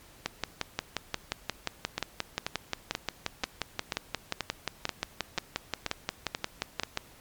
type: two click trains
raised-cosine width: 0.2 ms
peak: -12 / -11 dBFS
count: 11 / 39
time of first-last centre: 1.98-6.834 / 0.26-6.974 s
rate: 2.06 / 5.66 Hz
effects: pink hiss -55 dBFS RMS until 7.2 s + MP3 96 kbps